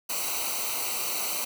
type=noise with comb filter; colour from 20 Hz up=white; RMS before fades=-30 dBFS; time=0.09-1.45 s; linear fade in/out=10 ms; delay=0.58 ms; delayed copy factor=-0.85; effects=none